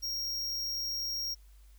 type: tone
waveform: square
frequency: 5588 Hz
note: F8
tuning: in tune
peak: -33 dBFS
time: 0.02-1.35 s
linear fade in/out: 20 ms
effects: added 50 Hz sine -53 dBFS peak until 1.78 s + white hiss -68 dBFS RMS until 1.78 s